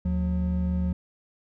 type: tone pair together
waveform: triangle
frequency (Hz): 75.94 / 180.5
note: D#2 / F#3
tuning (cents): -41 / -43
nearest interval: octave + minor third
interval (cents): 1498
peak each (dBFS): -24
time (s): 0.05-0.93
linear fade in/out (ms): 5
effects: none